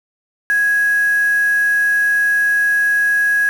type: tone with quantisation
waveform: sine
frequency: 1661.2 Hz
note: G#6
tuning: in tune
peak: -12 dBFS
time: 0.5-3.49 s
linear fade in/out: 0 ms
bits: 5
effects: none